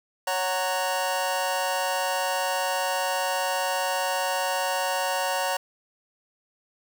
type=chord; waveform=sawtooth; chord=F# major; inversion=second; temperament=just; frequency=555 / 740 / 925 Hz; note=C#5 / F#5 / A#5; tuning=+2 / 0 / -14 cents; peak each=-25 dBFS; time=0.27-5.57 s; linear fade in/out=5 ms; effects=none